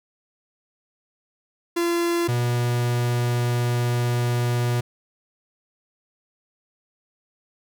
45% pulse tone pair in turn, 342.4 / 121.06 Hz, F4 / B2, -34 / -34 cents, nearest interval octave + tritone, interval 1800 cents, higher first, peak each -20 dBFS, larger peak neither, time 1.76-2.28 / 2.28-4.81 s, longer second, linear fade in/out 10 ms, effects none

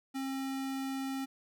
square tone, 268.4 Hz, C4, 44 cents sharp, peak -35 dBFS, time 0.14-1.26 s, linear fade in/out 20 ms, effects none

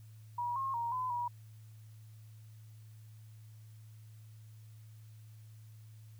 sine tone with pitch steps, 962 / 1075 / 938 / 1013 / 962 Hz, B5 / C6 / A#5 / B5 / B5, -46 / +47 / +11 / +44 / -46 cents, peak -33 dBFS, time 0.38-1.28 s, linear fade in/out 5 ms, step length 180 ms, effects added 109 Hz sine -51 dBFS peak until 6.19 s + white hiss -69 dBFS RMS until 6.19 s

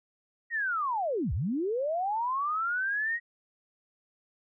sine linear two-way sweep, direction down then up, 1908 to 58.27 to 1908 Hz, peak -27 dBFS, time 0.5-3.2 s, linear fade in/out 50 ms, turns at 1.33 s, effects none

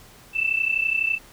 sine tone pair together, 2635 / 2667 Hz, E7 / E7, -1 / +20 cents, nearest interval unison, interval 21 cents, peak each -23 dBFS, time 0.33-1.19 s, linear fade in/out 50 ms, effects pink hiss -49 dBFS RMS until 1.32 s

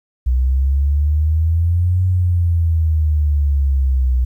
sine exponential two-way sweep, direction up then down, 61.9 to 92.5 to 61.9 Hz, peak -12 dBFS, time 0.26-4.25 s, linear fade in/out 10 ms, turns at 2.05 s, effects 9-bit

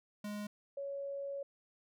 square / sine tone pair in turn, 207.7 / 557.9 Hz, G#3 / C#5, 0 / +11 cents, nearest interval octave + perfect fourth, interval 1711 cents, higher second, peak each -40 / -38 dBFS, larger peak second, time 0.24-0.47 / 0.77-1.43 s, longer second, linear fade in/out 5 ms, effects none

